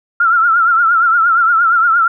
sine tone with vibrato, 1369 Hz, F6, 35 cents flat, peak -8 dBFS, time 0.2-2.08 s, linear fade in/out 5 ms, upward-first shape triangle, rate 8.6 Hz, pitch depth 100 cents each way, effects none

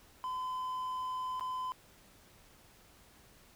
triangle tone with dropouts, 1018 Hz, C6, 48 cents flat, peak -33 dBFS, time 0.24-1.72 s, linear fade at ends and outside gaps 0 ms, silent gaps 1.396-1.409 s, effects pink hiss -61 dBFS RMS until 3.55 s

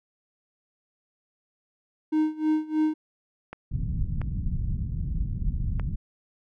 triangle tone with tremolo, 310.1 Hz, D#4, 6 cents flat, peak -17 dBFS, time 2.12-2.94 s, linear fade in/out 10 ms, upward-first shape sine, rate 3.2 Hz, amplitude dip 90%
clicks, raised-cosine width 0.5 ms, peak -22 dBFS, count 3, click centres 3.53 / 4.216 / 5.797 s
pink low-pass noise, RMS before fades -28 dBFS, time 3.71-5.96 s, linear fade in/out 10 ms, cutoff 170 Hz, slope 24 dB/octave
effects none

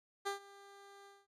15% pulse tone with ADSR envelope, 398.6 Hz, G4, 29 cents sharp, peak -28 dBFS, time 0.25-1.27 s, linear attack 20 ms, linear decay 120 ms, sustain -21 dB, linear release 210 ms, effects low-pass 10000 Hz 12 dB/octave

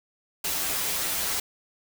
white noise with comb filter, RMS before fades -28 dBFS, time 0.44-1.4 s, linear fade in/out 5 ms, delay 8.5 ms, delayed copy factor -0.7, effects none

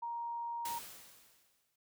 sine tone, 938 Hz, A#5, 11 cents sharp, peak -37 dBFS, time 0.02-0.79 s, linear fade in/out 10 ms
white noise with exponential decay, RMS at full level -42 dBFS, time 0.65-1.76 s, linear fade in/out 5 ms, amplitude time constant 240 ms
effects none

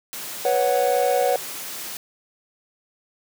white high-pass noise, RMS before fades -33 dBFS, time 0.13-1.97 s, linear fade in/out 0 ms, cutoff 150 Hz, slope 12 dB/octave
triangle chord, B suspended second, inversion none, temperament just, 493.9 / 555.6 / 740.8 Hz, B4 / C#5 / F#5, 0 / +4 / +2 cents, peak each -20 dBFS, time 0.45-1.36 s, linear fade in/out 2 ms
effects none

